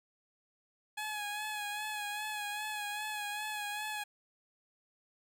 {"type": "tone with vibrato", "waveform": "15% pulse", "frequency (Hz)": 840, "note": "G#5", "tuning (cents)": 19, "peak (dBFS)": -30, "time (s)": [0.97, 4.04], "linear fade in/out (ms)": 10, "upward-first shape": "sine", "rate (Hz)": 2.5, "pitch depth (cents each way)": 37, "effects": []}